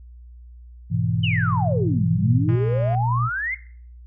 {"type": "chord", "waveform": "sine", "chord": "E major", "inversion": "first", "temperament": "just", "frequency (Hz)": [103.01, 123.61, 164.81], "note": ["G#2", "B2", "E3"], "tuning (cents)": [-14, 2, 0], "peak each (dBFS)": -24, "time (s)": [0.9, 2.56], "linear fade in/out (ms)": 20}
{"type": "exponential two-way sweep", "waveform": "sine", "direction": "down then up", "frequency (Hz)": [3085, 155.56, 2180], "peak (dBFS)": -23, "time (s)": [1.23, 3.55], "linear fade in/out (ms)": 10, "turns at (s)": 2.09}
{"type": "tone", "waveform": "sine", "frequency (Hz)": 119.4, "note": "A#2", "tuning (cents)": 42, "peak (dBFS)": -20, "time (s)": [2.19, 3.3], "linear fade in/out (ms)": 50}
{"type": "click train", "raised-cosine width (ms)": 0.5, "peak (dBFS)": -25, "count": 95, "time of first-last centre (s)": [2.49, 2.949], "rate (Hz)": 205}
{"effects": ["noise-tail reverb RT60 0.5 s tail -17 dB re dry", "added 60 Hz sine -40 dBFS peak until 4.06 s"]}